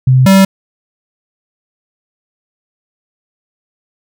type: tone pair in turn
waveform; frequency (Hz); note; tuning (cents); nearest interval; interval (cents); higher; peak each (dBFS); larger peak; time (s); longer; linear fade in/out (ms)
sine / square; 129.5 / 193.08; C3 / G3; -17 / -26; perfect fifth; 691; second; -4; neither; 0.07-0.26 / 0.26-0.45; neither; 5
effects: none